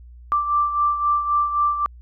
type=beating tone pair; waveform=sine; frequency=1174.7 / 1178.5 Hz; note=D6 / D6; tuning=0 / +6 cents; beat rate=3.8 Hz; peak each=-18 / -25 dBFS; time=0.32-1.86 s; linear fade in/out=0 ms; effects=added 60 Hz sine -40 dBFS peak until 2.01 s